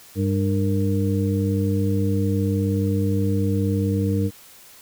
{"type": "harmonic tone with a mistuned harmonic", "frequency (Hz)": 99.2, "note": "G2", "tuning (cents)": 21, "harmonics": [1, 2, 3, 5], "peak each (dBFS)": [-21, -24, -26, -28], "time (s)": [0.15, 4.31], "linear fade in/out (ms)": 50, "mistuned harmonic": 5, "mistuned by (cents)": -110, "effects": ["white hiss -47 dBFS RMS until 4.81 s"]}